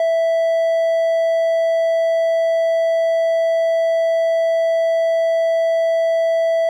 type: tone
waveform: triangle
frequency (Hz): 659.3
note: E5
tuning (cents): 0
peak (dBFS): -12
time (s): 0-6.69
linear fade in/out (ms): 2
effects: none